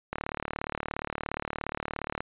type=click train; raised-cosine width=0.5 ms; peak=-16 dBFS; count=78; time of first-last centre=0.13-2.205 s; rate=37.1 Hz; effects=resampled to 8000 Hz